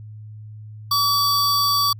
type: tone pair together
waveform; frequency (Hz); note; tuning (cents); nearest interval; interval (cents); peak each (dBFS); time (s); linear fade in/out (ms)
square; 1142 / 4598; D6 / D8; -49 / -37; 2 octaves; 2412; -20; 0.91-1.93; 5
effects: added 107 Hz sine -35 dBFS peak until 1.99 s